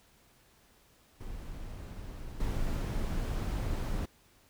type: noise with level steps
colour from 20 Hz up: brown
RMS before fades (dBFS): -42 / -32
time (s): 1.2-4.06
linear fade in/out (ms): 10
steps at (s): 2.4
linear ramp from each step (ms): 5
effects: pink hiss -64 dBFS RMS until 4.49 s